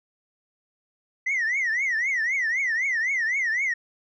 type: tone with vibrato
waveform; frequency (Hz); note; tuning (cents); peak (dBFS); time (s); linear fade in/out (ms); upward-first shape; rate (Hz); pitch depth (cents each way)
sine; 1975.5; B6; 0; -20; 1.26-3.74; 10; triangle; 3.9; 230
effects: tanh soft clip ceiling -20 dBFS